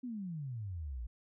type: exponential sweep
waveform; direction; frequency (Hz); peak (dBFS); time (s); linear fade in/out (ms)
sine; down; 260 to 54.4; -38; 0.03-1.07; 10
effects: none